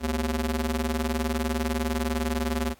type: ring-modulated tone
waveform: sawtooth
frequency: 155.56 Hz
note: D#3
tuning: in tune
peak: -18 dBFS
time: 0-2.75 s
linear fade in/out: 50 ms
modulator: 87.7 Hz
effects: pink hiss -59 dBFS RMS until 2.79 s + AAC 64 kbps